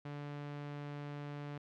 sawtooth tone, 145.2 Hz, D3, 19 cents flat, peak -38 dBFS, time 0.05-1.58 s, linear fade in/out 5 ms, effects low-pass 3000 Hz 12 dB/octave

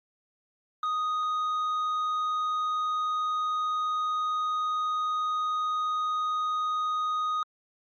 triangle tone with tanh clipping, 1244.5 Hz, D#6, in tune, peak -27 dBFS, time 0.83-7.43 s, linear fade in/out 2 ms, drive 9 dB, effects Opus 48 kbps

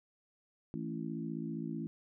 harmonic tone with a mistuned harmonic, 55.5 Hz, A1, 16 cents sharp, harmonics 3 / 4 / 5 / 6, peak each -41 / -41 / -42 / -44 dBFS, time 0.74-1.87 s, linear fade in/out 0 ms, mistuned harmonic 3, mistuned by -34 cents, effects none

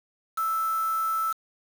sine tone with quantisation, 1318.5 Hz, E6, in tune, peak -24 dBFS, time 0.37-1.33 s, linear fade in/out 10 ms, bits 6, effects none

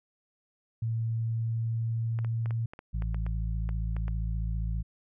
sine tone with pitch glide, 113.7 to 114.42 Hz, A#2 to A#2, -43 to -32 cents, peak -27 dBFS, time 0.82-2.66 s, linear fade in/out 5 ms, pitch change +11 cents, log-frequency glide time 1.08-2.49 s
clicks, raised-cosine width 0.5 ms, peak -28 dBFS, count 12, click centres 2.189 / 2.247 / 2.459 / 2.508 / 2.735 / 2.791 / 3.022 / 3.145 / 3.265 / 3.691 / 3.966 / 4.081 s
harmonic tone, 55 Hz, A1, in tune, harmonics 1 / 2 / 3, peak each -29 / -35 / -39 dBFS, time 2.93-4.83 s, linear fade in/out 20 ms
effects none

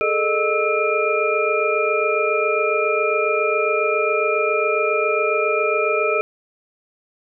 sine tone cluster, 419.1 / 446.4 / 612 / 1308 / 2404 Hz, G#4 / A4 / D#5 / E6 / D7, +16 / +25 / -29 / -14 / +40 cents, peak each -23 dBFS, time 0.01-6.21 s, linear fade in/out 0 ms, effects none

